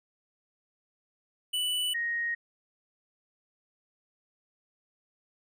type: tone pair in turn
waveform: square / sine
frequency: 2972 / 1872.2 Hz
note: F#7 / A#6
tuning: +7 / +7 cents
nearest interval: minor sixth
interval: 800 cents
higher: first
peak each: -28 dBFS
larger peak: neither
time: 1.53-1.94 / 1.94-2.35 s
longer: neither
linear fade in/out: 10 ms
effects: none